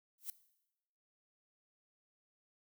violet noise with exponential growth, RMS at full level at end -37 dBFS, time 0.18-0.3 s, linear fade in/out 2 ms, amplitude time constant 24 ms, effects noise-tail reverb RT60 0.9 s tail -17 dB re dry

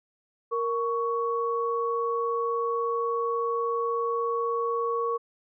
sine tone pair together, 466.2 / 1115.9 Hz, A#4 / C#6, 0 / +11 cents, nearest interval octave + minor third, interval 1511 cents, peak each -27 / -28 dBFS, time 0.51-5.18 s, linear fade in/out 20 ms, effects none

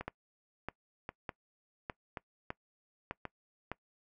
two click trains, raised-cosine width 0.5 ms, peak -24 / -22 dBFS, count 4 / 7, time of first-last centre 0.01-3.253 / 0.08-3.716 s, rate 0.925 / 1.65 Hz, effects noise-tail reverb RT60 0.1 s tail -22 dB re dry

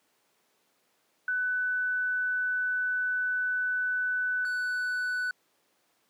sine / triangle tone pair in turn, 1500 / 1490.5 Hz, F#6 / F#6, +23 / +12 cents, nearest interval unison, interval 11 cents, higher first, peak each -26 dBFS, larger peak neither, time 1.28-4.45 / 4.45-5.31 s, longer first, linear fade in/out 2 ms, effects pink hiss -70 dBFS RMS until 6.09 s + high-pass 300 Hz 12 dB/octave

